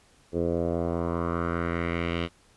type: tone with low-pass filter sweep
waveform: 10% pulse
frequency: 85 Hz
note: F2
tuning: 46 cents flat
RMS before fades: -28 dBFS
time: 0.32-2.29 s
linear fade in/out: 50 ms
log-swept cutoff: 450 to 3100 Hz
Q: 2.6
effects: pink hiss -60 dBFS RMS until 2.56 s + resampled to 24000 Hz